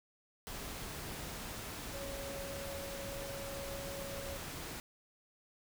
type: tone in noise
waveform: sine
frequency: 554.4 Hz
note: C#5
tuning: in tune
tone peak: -44 dBFS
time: 1.94-4.37 s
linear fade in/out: 0 ms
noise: pink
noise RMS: -44 dBFS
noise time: 0.47-4.8 s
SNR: -3 dB
effects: none